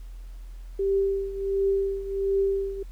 sine tone with tremolo, 392 Hz, G4, in tune, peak -19 dBFS, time 0.79-2.83 s, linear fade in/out 5 ms, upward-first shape triangle, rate 1.4 Hz, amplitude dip 80%, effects added 42 Hz sine -37 dBFS peak until 2.91 s + pink hiss -60 dBFS RMS until 2.91 s

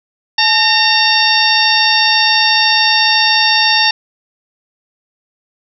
harmonic tone with a mistuned harmonic, 914 Hz, A#5, 34 cents flat, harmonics 1 / 2 / 3 / 4 / 5 / 6, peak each -16 / -16 / -16 / -16 / -16 / -16 dBFS, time 0.38-3.91 s, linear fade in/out 5 ms, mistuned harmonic 1, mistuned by -100 cents, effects none

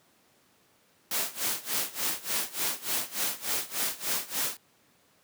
white noise with tremolo, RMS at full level -28 dBFS, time 1.11-4.57 s, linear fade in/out 2 ms, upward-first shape sine, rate 3.4 Hz, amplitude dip 90%, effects pink hiss -64 dBFS RMS until 5.23 s + high-pass 150 Hz 12 dB/octave

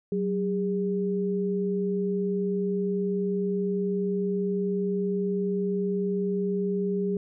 sine tone pair together, 187.54 / 406.2 Hz, F#3 / G#4, +24 / -38 cents, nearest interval octave + minor second, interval 1338 cents, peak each -27 dBFS, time 0.12-7.17 s, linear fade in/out 2 ms, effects none

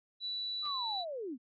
sine tone, 3951 Hz, B7, in tune, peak -35 dBFS, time 0.2-1.05 s, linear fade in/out 50 ms
sine linear sweep, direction down, 1244.5 to 222 Hz, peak -37 dBFS, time 0.62-1.38 s, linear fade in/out 50 ms
white noise with exponential decay, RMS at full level -48 dBFS, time 0.65-0.82 s, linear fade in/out 0 ms, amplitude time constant 35 ms
effects resampled to 11025 Hz

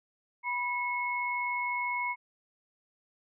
sine tone pair together, 979.2 / 2183 Hz, B5 / C#7, -15 / -27 cents, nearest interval octave + major second, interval 1388 cents, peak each -32 / -32 dBFS, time 0.43-2.16 s, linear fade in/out 50 ms, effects none

